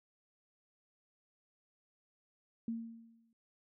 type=tone with exponential decay; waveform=sine; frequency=228.8 Hz; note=A#3; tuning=32 cents flat; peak=-33 dBFS; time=2.68-3.33 s; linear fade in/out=2 ms; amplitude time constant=140 ms; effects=none